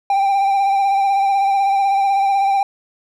triangle tone with vibrato, 789 Hz, G5, 11 cents sharp, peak -11 dBFS, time 0.1-2.63 s, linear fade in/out 2 ms, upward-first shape sine, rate 16 Hz, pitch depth 29 cents each way, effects none

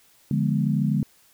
sine chord, D diminished seventh, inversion none, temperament equal, 146.83 / 174.61 / 207.7 / 246.9 Hz, D3 / F3 / Ab3 / Cb4, 0 / 0 / 0 / 0 cents, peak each -23 / -28 / -24 / -29 dBFS, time 0.31-1.03 s, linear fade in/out 2 ms, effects white hiss -58 dBFS RMS until 1.33 s

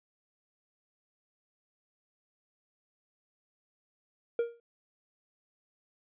triangle tone with exponential decay, 469 Hz, A#4, 11 cents sharp, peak -21 dBFS, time 4.39-4.6 s, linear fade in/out 2 ms, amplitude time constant 44 ms, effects resampled to 8000 Hz

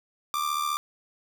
45% pulse tone with amplitude modulation, 1183 Hz, D6, 12 cents sharp, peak -23 dBFS, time 0.34-0.77 s, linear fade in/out 0 ms, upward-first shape sine, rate 74.9 Hz, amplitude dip 65%, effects none

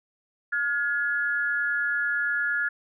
sine tone pair together, 1424.8 / 1696 Hz, F6 / G#6, +34 / +36 cents, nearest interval minor third, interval 302 cents, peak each -26 dBFS, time 0.52-2.69 s, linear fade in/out 10 ms, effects none

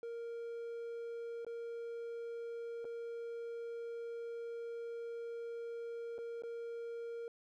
triangle tone with dropouts, 466.2 Hz, A#4, in tune, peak -39 dBFS, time 0.03-7.28 s, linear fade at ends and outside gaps 1 ms, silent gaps 1.448-1.466 / 2.845-2.851 / 6.181-6.187 / 6.422-6.435 s, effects none

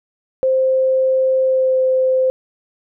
sine tone with pitch glide, 523.3 to 518.8 Hz, C5 to C5, 0 to -15 cents, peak -12 dBFS, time 0.43-2.3 s, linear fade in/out 0 ms, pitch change -15 cents, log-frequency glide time 1.43-1.79 s, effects none

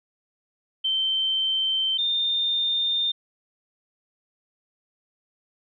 sine tone pair in turn, 3108 / 3621 Hz, G7 / A7, -16 / +49 cents, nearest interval minor third, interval 265 cents, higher second, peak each -21 dBFS, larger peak neither, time 0.84-1.98 / 1.98-3.12 s, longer neither, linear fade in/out 10 ms, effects none

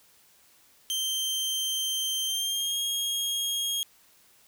sawtooth tone with pitch glide, 3136 to 3262 Hz, G7 to G#7, 0 to -32 cents, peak -24 dBFS, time 0.9-3.83 s, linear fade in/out 0 ms, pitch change +68 cents, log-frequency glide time 2.25-2.79 s, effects white hiss -60 dBFS RMS until 4.47 s

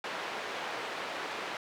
pink band-pass noise, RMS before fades -38 dBFS, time 0.04-1.57 s, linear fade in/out 2 ms, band 490 to 3000 Hz, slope 12 dB/octave, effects none

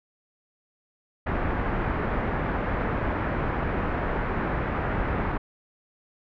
pink low-pass noise, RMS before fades -27 dBFS, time 1.26-5.38 s, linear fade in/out 10 ms, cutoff 1900 Hz, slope 24 dB/octave, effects none

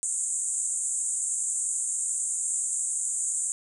pink band-pass noise, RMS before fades -29 dBFS, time 0.03-3.52 s, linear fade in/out 0 ms, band 7000 to 9200 Hz, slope 96 dB/octave, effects none

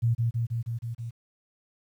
sine tone with echo, 116.54 Hz, A#2, in tune, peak -20 dBFS, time 0.02-0.15 s, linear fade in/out 20 ms, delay 160 ms, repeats 6, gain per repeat -2 dB, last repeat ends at 1.11 s, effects 10-bit

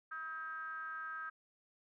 triangle ring-modulated tone, 155.56 Hz, D#3, in tune, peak -36 dBFS, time 0.11-1.3 s, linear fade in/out 10 ms, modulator 1430 Hz, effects none

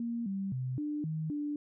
sine tone with pitch steps, 234.1 / 194.8 / 128.4 / 297.5 / 157.2 / 293.8 Hz, A#3 / G3 / C3 / D4 / D#3 / D4, +8 / -11 / -32 / +22 / +18 / +1 cents, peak -32 dBFS, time 0-1.56 s, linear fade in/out 2 ms, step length 260 ms, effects none

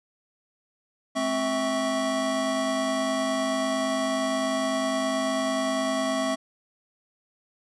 square tone cluster, 214.1 / 263.4 / 652 / 1119 Hz, A3 / C4 / E5 / C#6, -47 / +12 / -19 / +16 cents, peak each -37 / -29 / -28 / -33 dBFS, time 1.15-6.36 s, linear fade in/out 20 ms, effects resampled to 22050 Hz

